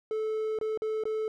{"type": "tone with dropouts", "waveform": "triangle", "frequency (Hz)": 435.8, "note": "A4", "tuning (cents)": -17, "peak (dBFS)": -26, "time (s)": [0.11, 1.28], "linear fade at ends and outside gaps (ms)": 1, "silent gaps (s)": [[0.588, 0.612], [0.775, 0.82], [1.037, 1.054]], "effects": []}